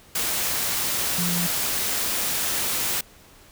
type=tone in noise; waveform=sine; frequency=174.61 Hz; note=F3; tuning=in tune; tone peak=-25 dBFS; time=1.18-1.47 s; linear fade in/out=5 ms; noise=white; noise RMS=-25 dBFS; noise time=0.15-3.01 s; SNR=-3 dB; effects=pink hiss -51 dBFS RMS until 3.51 s